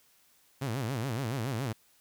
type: tone with vibrato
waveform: sawtooth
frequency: 123.47 Hz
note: B2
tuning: in tune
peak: -27 dBFS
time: 0.61-1.73 s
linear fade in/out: 10 ms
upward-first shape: sine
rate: 7.1 Hz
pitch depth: 230 cents each way
effects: white hiss -65 dBFS RMS until 2 s